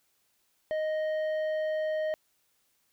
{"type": "tone with tanh clipping", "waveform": "sine", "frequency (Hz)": 622.3, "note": "D#5", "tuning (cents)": 0, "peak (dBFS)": -29, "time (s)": [0.71, 2.14], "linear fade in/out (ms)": 0, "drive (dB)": 8, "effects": ["white hiss -72 dBFS RMS until 2.92 s"]}